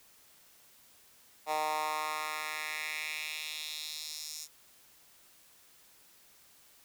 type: tone with high-pass filter sweep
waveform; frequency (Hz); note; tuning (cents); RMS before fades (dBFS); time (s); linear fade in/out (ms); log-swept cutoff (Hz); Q
10% pulse; 154; D#3; -17; -37; 1.46-4.48; 50; 740 to 6100; 2.3
effects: white hiss -61 dBFS RMS until 6.84 s